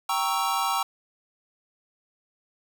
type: chord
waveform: square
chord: G diminished seventh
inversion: none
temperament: equal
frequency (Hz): 784 / 932.3 / 1108.7 / 1318.5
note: G5 / Bb5 / Db6 / Fb6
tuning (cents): 0 / 0 / 0 / 0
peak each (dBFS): -30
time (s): 0.09-0.83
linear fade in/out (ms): 5
effects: none